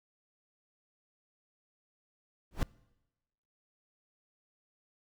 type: noise with exponential growth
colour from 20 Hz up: brown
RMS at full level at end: -24 dBFS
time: 2.51-2.63 s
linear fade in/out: 2 ms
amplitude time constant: 24 ms
effects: noise-tail reverb RT60 1.0 s tail -24 dB re dry